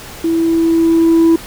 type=tone with level ramp; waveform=sine; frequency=329.6 Hz; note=E4; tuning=in tune; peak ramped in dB=-11 to -3 dBFS; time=0.24-1.36 s; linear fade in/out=5 ms; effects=tanh soft clip ceiling -5 dBFS + pink hiss -32 dBFS RMS until 1.46 s